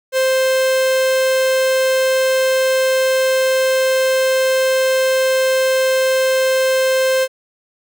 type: tone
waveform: 45% pulse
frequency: 523.3 Hz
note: C5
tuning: in tune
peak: -13 dBFS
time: 0.12-7.28 s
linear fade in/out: 50 ms
effects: none